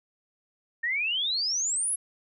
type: exponential sweep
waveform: sine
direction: up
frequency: 1800 to 11175 Hz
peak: -25 dBFS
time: 0.83-1.96 s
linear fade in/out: 10 ms
effects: none